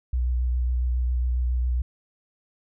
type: tone with vibrato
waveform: sine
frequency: 61.74 Hz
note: B1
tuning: in tune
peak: -20 dBFS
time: 0.13-1.82 s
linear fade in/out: 5 ms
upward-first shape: sine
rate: 7.3 Hz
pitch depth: 23 cents each way
effects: tanh soft clip ceiling -16 dBFS